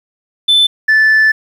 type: tone pair in turn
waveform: sine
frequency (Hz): 3520 / 1750.9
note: A7 / A6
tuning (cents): 0 / -9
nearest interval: octave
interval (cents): 1209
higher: first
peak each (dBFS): -4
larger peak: neither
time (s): 0.48-0.67 / 0.88-1.32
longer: second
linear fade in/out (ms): 10
effects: tanh soft clip ceiling -5 dBFS + 7-bit